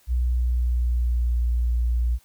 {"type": "tone with pitch glide", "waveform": "sine", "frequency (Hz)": [61.3, 59.49], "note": ["B1", "A#1"], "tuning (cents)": [-12, 36], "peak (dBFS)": -19, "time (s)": [0.07, 2.19], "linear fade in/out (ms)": 50, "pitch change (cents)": -52, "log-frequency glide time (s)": [0.22, 1.38], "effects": ["white hiss -59 dBFS RMS until 2.24 s"]}